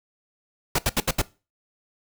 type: noise bursts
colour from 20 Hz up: pink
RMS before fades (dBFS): -21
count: 5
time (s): 0.75-1.218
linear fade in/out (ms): 5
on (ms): 36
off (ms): 72
effects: noise-tail reverb RT60 0.3 s tail -20 dB re dry